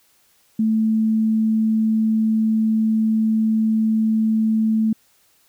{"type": "tone", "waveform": "sine", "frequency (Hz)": 220, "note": "A3", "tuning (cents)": 0, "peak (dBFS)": -15, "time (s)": [0.59, 4.93], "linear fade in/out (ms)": 5, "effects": ["white hiss -59 dBFS RMS until 5.48 s"]}